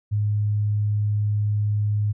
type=tone; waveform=sine; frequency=104.5 Hz; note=G#2; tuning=11 cents sharp; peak=-19 dBFS; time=0.11-2.13 s; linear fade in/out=20 ms; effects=none